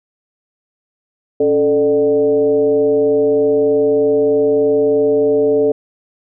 sine tone with frequency modulation, 438.4 Hz, A4, 6 cents flat, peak -10 dBFS, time 1.4-5.72 s, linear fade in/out 5 ms, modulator 159 Hz, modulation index 0.73, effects none

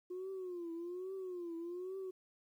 sine tone with vibrato, 357.4 Hz, F4, 40 cents sharp, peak -39 dBFS, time 0.1-2.11 s, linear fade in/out 10 ms, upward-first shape triangle, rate 1.2 Hz, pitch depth 140 cents each way, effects tanh soft clip ceiling -38 dBFS + 12-bit

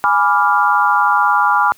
sine chord, G# diminished seventh, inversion none, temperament equal, 830.6 / 987.8 / 1174.7 / 1396.9 Hz, G#5 / B5 / D6 / F6, 0 / 0 / 0 / 0 cents, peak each -16 dBFS, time 0.04-1.72 s, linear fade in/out 0 ms, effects white hiss -49 dBFS RMS until 1.77 s + high-pass 80 Hz 12 dB/octave

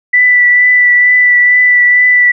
sine tone with vibrato, 1975.5 Hz, B6, in tune, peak -4 dBFS, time 0.13-2.32 s, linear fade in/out 10 ms, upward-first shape triangle, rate 2.2 Hz, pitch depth 17 cents each way, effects none

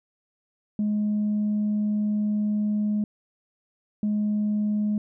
sine tone pair in turn, 209.8 / 209.8 Hz, G#3 / G#3, +18 / +18 cents, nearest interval unison, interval 0 cents, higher neither, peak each -20 dBFS, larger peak neither, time 0.79-3.04 / 4.03-4.98 s, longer first, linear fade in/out 2 ms, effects tanh soft clip ceiling -19 dBFS

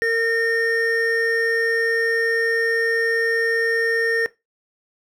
triangle tone pair together, 458.8 / 1830.1 Hz, A#4 / A#6, -28 / -32 cents, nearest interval 2 octaves, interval 2396 cents, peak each -18 dBFS, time 0.02-4.26 s, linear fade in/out 0 ms, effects noise-tail reverb RT60 0.2 s tail -18 dB re dry

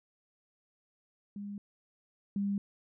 sine tone pair in turn, 202.9 / 200.3 Hz, G#3 / G3, -40 / +38 cents, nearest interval unison, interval 22 cents, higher first, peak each -38 / -29 dBFS, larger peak second, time 1.36-1.58 / 2.36-2.58 s, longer neither, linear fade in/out 2 ms, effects none

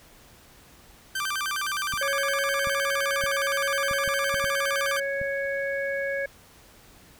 sawtooth tone with vibrato, 1353 Hz, E6, 45 cents sharp, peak -23 dBFS, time 1.15-5 s, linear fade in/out 5 ms, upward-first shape square, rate 9.7 Hz, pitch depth 240 cents each way
clicks, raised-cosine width 5 ms, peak -25 dBFS, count 8, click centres 1.938 / 2.672 / 3.239 / 3.912 / 4.077 / 4.342 / 4.442 / 5.215 s
harmonic tone, 554.4 Hz, C#5, in tune, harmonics 1 / 3 / 4, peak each -28 / -30 / -36 dBFS, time 2.01-6.26 s, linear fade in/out 5 ms
effects pink hiss -53 dBFS RMS until 7.19 s

